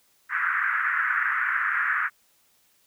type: band-pass noise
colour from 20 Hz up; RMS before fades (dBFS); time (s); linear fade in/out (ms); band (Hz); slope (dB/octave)
pink; -25; 0.29-2.1; 50; 1300 to 1900; 48
effects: white hiss -64 dBFS RMS until 2.86 s